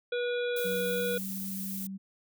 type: harmonic tone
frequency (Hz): 485.6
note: B4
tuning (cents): -29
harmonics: 1 / 3 / 5 / 7 / 8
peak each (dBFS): -29 / -37 / -43 / -42 / -47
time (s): 0.12-1.18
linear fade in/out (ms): 5
type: noise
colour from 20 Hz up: violet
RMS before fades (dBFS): -39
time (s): 0.56-1.87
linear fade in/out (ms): 5
type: tone with pitch glide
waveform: sine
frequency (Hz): 186.5 to 192.97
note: F#3 to G3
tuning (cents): +14 to -27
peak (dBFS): -36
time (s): 0.64-1.98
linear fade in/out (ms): 20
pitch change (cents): +59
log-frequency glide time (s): 0.87-1.29
effects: none